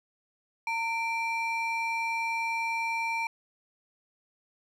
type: ring-modulated tone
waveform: triangle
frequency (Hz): 1630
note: G#6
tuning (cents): -33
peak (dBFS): -23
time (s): 0.67-3.27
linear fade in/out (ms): 2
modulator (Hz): 720
effects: none